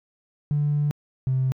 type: tone pair in turn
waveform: triangle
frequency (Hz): 146.83 / 130.81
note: D3 / C3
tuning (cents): 0 / 0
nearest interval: major second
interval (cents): 200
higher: first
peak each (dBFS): -16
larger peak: neither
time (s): 0.51-0.91 / 1.27-1.52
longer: first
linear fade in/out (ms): 0
effects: tanh soft clip ceiling -17 dBFS